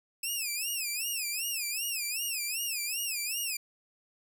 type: tone with vibrato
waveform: 10% pulse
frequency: 2592 Hz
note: E7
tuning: 30 cents flat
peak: -23 dBFS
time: 0.23-3.57 s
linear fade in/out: 5 ms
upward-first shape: sine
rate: 2.6 Hz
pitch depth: 180 cents each way
effects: none